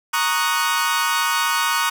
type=chord; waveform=sawtooth; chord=D# minor seventh; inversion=second; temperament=equal; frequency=932.3 / 1108.7 / 1244.5 / 1480 Hz; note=A#5 / C#6 / D#6 / F#6; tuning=0 / 0 / 0 / 0 cents; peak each=-20 dBFS; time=0.13-1.9 s; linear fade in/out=10 ms; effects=none

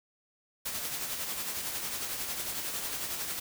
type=noise with tremolo; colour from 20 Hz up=white; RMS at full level=-34 dBFS; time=0.65-3.4 s; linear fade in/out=10 ms; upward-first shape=sine; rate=11 Hz; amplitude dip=40%; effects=none

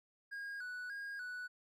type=tone with vibrato; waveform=triangle; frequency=1553 Hz; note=G6; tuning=17 cents flat; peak=-40 dBFS; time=0.31-1.48 s; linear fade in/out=20 ms; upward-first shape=square; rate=1.7 Hz; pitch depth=83 cents each way; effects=none

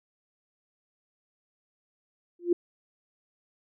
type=tone with exponential growth; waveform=sine; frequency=348.6 Hz; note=F4; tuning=3 cents flat; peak=-16 dBFS; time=2.39-2.53 s; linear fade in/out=5 ms; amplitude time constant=30 ms; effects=none

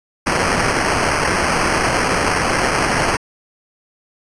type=noise with sample-and-hold; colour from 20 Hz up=white; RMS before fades=-17 dBFS; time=0.26-3.17 s; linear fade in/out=10 ms; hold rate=3675 Hz; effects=resampled to 22050 Hz

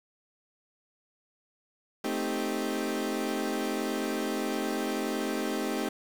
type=chord; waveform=30% pulse; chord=A half-diminished seventh; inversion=none; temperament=equal; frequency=220 / 261.6 / 311.1 / 392 Hz; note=A3 / C4 / Eb4 / G4; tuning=0 / 0 / 0 / 0 cents; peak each=-32 dBFS; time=2.04-5.89 s; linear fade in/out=5 ms; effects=8-bit

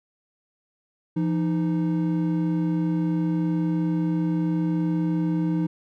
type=tone pair together; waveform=triangle; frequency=169.64 / 310.4 Hz; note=E3 / D#4; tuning=+50 / -4 cents; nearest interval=minor seventh; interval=1046 cents; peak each=-21 / -23 dBFS; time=1.16-5.67 s; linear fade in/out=10 ms; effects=none

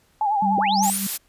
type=tone with vibrato; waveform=sine; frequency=830.6 Hz; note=G#5; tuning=in tune; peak=-18 dBFS; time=0.21-0.9 s; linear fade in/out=2 ms; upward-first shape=sine; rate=10 Hz; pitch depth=79 cents each way
type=tone with tremolo; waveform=sine; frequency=196 Hz; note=G3; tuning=in tune; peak=-21 dBFS; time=0.42-1.07 s; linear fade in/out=5 ms; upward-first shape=sine; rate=3.2 Hz; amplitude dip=65%
type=linear sweep; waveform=sine; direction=up; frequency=82.41 to 9956 Hz; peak=-24 dBFS; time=0.57-0.98 s; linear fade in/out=5 ms
type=noise; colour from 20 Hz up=blue; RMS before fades=-25 dBFS; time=0.82-1.18 s; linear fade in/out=20 ms
effects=pink hiss -61 dBFS RMS until 1.28 s + resampled to 32000 Hz

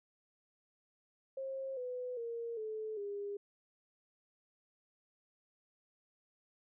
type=tone with pitch steps; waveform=sine; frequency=535 / 499.2 / 465.7 / 434.6 / 405.5 Hz; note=C5 / B4 / A#4 / A4 / G#4; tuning=+38 / +19 / -2 / -21 / -41 cents; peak=-38 dBFS; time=1.37-3.37 s; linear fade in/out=5 ms; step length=400 ms; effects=none

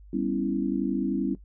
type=chord; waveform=sine; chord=C# half-diminished seventh; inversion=second; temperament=equal; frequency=196 / 246.9 / 277.2 / 329.6 Hz; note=G3 / B3 / C#4 / E4; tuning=0 / 0 / 0 / 0 cents; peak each=-30 / -31 / -28 / -30 dBFS; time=0.13-1.35 s; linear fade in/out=5 ms; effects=noise-tail reverb RT60 0.1 s tail -17 dB re dry + added 50 Hz sine -46 dBFS peak until 1.44 s

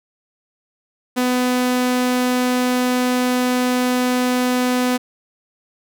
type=tone; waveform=sawtooth; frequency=250.1 Hz; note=B3; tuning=22 cents sharp; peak=-12 dBFS; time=1.16-4.98 s; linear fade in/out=20 ms; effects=none

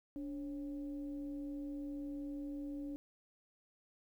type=tone with frequency modulation; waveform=sine; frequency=288.7 Hz; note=D4; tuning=30 cents flat; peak=-40 dBFS; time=0.16-2.96 s; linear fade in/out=0 ms; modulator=256 Hz; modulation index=0.41; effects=12-bit

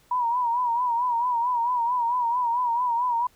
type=tone with vibrato; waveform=sine; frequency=963 Hz; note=B5; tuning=44 cents flat; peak=-21 dBFS; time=0.11-3.27 s; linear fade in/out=5 ms; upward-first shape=sine; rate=4.5 Hz; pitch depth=76 cents each way; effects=pink hiss -60 dBFS RMS until 3.35 s

